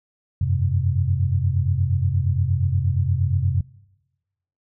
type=chord; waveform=sine; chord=F suspended second; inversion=none; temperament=equal with one note detuned; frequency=89.5 / 98 / 130.81 Hz; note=F2 / G2 / C3; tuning=+43 / 0 / 0 cents; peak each=-21 / -23 / -22 dBFS; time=0.41-3.61 s; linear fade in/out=5 ms; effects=noise-tail reverb RT60 1.0 s tail -22 dB re dry